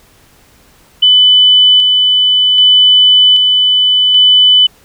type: tone with tremolo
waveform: sine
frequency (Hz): 3000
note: F#7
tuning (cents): +23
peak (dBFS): -3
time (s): 1.02-4.67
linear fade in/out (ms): 10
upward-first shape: square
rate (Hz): 0.64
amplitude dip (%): 30
effects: pink hiss -46 dBFS RMS until 4.84 s